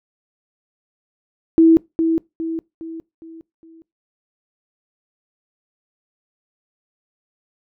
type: tone with echo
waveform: sine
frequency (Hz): 326.5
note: E4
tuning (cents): -17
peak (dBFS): -7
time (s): 1.58-1.77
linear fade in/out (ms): 0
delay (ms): 410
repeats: 5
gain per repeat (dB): -7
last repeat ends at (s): 3.82
effects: noise-tail reverb RT60 0.2 s tail -23 dB re dry

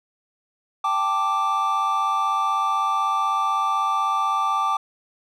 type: chord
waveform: triangle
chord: G suspended second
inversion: none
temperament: equal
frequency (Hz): 784 / 880 / 1174.7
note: G5 / A5 / D6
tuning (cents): 0 / 0 / 0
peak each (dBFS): -25 / -25 / -19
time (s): 0.84-4.77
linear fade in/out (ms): 5
effects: none

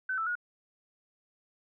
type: tone with pitch steps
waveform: sine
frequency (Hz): 1521 / 1322 / 1446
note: F#6 / E6 / F#6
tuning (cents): +47 / +5 / -40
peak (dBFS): -29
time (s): 0.09-0.354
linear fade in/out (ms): 5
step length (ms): 88
effects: none

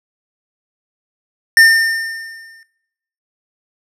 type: tone with exponential decay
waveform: square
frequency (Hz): 1809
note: A6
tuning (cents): +48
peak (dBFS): -4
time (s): 1.57-2.63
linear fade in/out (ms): 1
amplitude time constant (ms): 230
effects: noise-tail reverb RT60 0.8 s tail -17 dB re dry + low-pass 11000 Hz 12 dB/octave

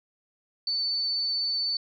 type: tone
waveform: sine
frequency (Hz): 4508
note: C#8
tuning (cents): +28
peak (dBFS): -25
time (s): 0.67-1.77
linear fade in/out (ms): 2
effects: none

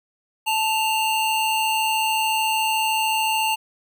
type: tone pair together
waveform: square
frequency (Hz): 880.1 / 2794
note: A5 / F7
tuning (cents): 0 / 0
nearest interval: octave + minor sixth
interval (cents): 2000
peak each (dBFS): -22 / -24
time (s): 0.46-3.56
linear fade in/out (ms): 20
effects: none

